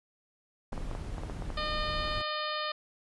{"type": "noise", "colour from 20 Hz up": "brown", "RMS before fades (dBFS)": -37, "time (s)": [0.72, 2.22], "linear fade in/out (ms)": 5}
{"type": "clicks", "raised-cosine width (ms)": 1, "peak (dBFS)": -25, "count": 9, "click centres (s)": [0.73, 0.778, 0.913, 0.951, 1.182, 1.235, 1.298, 1.422, 1.503]}
{"type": "harmonic tone", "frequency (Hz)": 608, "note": "D#5", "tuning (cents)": -40, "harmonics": [1, 2, 3, 4, 5, 6, 7, 8], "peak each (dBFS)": [-38, -35, -40, -44, -41, -41, -42, -45], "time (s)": [1.57, 2.72], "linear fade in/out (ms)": 5}
{"effects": ["resampled to 24000 Hz"]}